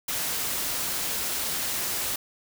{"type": "noise", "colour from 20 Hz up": "white", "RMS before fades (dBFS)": -29, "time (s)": [0.08, 2.16], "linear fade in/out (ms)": 5, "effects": []}